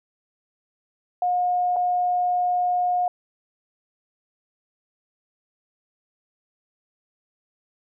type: tone with dropouts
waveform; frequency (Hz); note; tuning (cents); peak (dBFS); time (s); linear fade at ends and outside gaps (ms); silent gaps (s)
sine; 718; F5; +48; -19; 1.22-3.08; 2; 1.761-1.765
effects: none